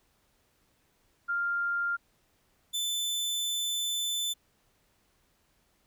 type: tone pair in turn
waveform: sine / sawtooth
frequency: 1396.9 / 3520 Hz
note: F6 / A7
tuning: 0 / 0 cents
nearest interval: octave + major third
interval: 1600 cents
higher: second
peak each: -27 / -26 dBFS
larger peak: second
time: 1.28-1.97 / 2.73-4.34 s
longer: second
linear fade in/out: 20 ms
effects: pink hiss -70 dBFS RMS until 5.86 s